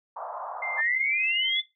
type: band-pass noise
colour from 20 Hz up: pink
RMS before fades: -36 dBFS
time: 0.16-0.81 s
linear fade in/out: 5 ms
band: 630 to 1200 Hz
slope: 48 dB/octave
type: tone with pitch glide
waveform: sine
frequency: 2093 to 2074 Hz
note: C7 to C7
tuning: 0 to -16 cents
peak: -29 dBFS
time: 0.62-1.6 s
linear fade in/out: 5 ms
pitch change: -16 cents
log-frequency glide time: 0.99-1.16 s
type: exponential sweep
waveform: sine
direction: up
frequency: 1745 to 3520 Hz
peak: -24 dBFS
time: 0.77-1.62 s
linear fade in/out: 20 ms
effects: noise-tail reverb RT60 0.2 s tail -17 dB re dry